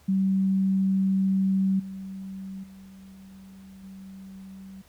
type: tone with level steps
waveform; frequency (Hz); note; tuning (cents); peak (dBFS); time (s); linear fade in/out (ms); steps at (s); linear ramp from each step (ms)
sine; 191.9; G3; -37; -20 / -34 / -44 / -40; 0.08-4.82; 10; 1.79 / 2.63 / 3.83; 10
effects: added 75 Hz sine -59 dBFS peak until 4.88 s + pink hiss -59 dBFS RMS until 4.88 s